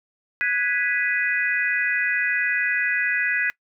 sine chord, G# minor seventh, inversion third, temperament equal, 1480 / 1661.2 / 1975.5 / 2489 Hz, F#6 / G#6 / B6 / D#7, 0 / 0 / 0 / 0 cents, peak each -28 / -24 / -24 / -28 dBFS, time 0.41-3.5 s, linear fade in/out 0 ms, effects noise-tail reverb RT60 0.1 s tail -23 dB re dry

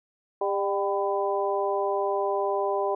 harmonic tone with a mistuned harmonic, 200 Hz, G3, 35 cents sharp, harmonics 2 / 3 / 4 / 5, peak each -27 / -29 / -30 / -31 dBFS, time 0.41-2.95 s, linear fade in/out 5 ms, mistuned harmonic 4, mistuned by -46 cents, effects none

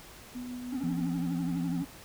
sine tone with tremolo, 247.6 Hz, B3, 5 cents sharp, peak -35 dBFS, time 0.34-1.07 s, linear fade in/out 20 ms, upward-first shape triangle, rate 6.4 Hz, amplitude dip 30%
triangle tone with vibrato, 265.6 Hz, C4, 26 cents sharp, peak -30 dBFS, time 0.72-1.85 s, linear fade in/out 10 ms, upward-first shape triangle, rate 12 Hz, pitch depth 140 cents each way
sine tone, 170.4 Hz, F3, 42 cents flat, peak -31 dBFS, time 0.83-1.83 s, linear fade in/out 10 ms
effects pink hiss -50 dBFS RMS until 2.04 s

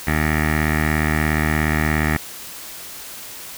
15% pulse tone with low-pass filter, 77 Hz, D#2, 17 cents flat, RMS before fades -19 dBFS, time 0.07-2.17 s, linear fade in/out 5 ms, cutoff 2000 Hz, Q 7, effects white hiss -35 dBFS RMS until 3.57 s

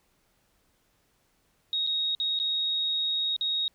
sine tone with dropouts, 3761 Hz, A#7, 15 cents sharp, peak -25 dBFS, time 1.73-3.68 s, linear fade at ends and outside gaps 1 ms, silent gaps 1.866-1.872 / 2.15-2.2 / 2.39-2.399 / 3.364-3.41 s, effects pink hiss -69 dBFS RMS until 3.74 s

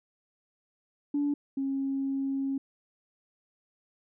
sine tone pair in turn, 288.2 / 272 Hz, D4 / C#4, -33 / -33 cents, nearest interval minor second, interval 100 cents, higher first, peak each -24 / -27 dBFS, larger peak first, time 1.14-1.34 / 1.57-2.58 s, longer second, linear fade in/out 5 ms, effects tanh soft clip ceiling -21 dBFS

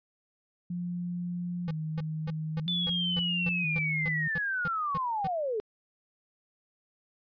sine tone with vibrato, 166 Hz, E3, 12 cents sharp, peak -31 dBFS, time 0.7-4.28 s, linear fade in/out 5 ms, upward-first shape square, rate 0.51 Hz, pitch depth 100 cents each way
square tone bursts, 167 Hz, E3, 23 cents sharp, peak -33 dBFS, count 13, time 1.68-5.271 s, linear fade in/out 0 ms, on 27 ms, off 270 ms
sine linear sweep, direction down, 3520 to 405.1 Hz, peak -28 dBFS, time 2.68-5.6 s, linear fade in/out 0 ms
effects resampled to 11025 Hz

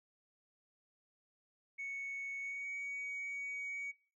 sine tone with pitch glide, 2217 to 2251 Hz, C#7 to C#7, 0 to +26 cents, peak -38 dBFS, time 1.78-3.92 s, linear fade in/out 20 ms, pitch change +26 cents, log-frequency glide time 2.4-2.7 s, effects noise-tail reverb RT60 0.4 s tail -18 dB re dry + tanh soft clip ceiling -37 dBFS

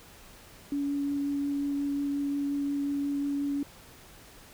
sine tone with vibrato, 283.4 Hz, C#4, 38 cents sharp, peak -27 dBFS, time 0.72-3.63 s, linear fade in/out 2 ms, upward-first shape triangle, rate 5.6 Hz, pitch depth 10 cents each way, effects pink hiss -52 dBFS RMS until 4.53 s

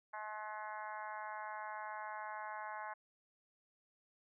harmonic tone with a mistuned harmonic, 213.4 Hz, G#3, 47 cents sharp, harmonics 3 / 4 / 5 / 6 / 7 / 8 / 9 / 10, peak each -52 / -46 / -48 / -57 / -51 / -53 / -59 / -59 dBFS, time 0.13-2.94 s, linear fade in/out 10 ms, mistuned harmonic 10, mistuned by -18 cents, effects none

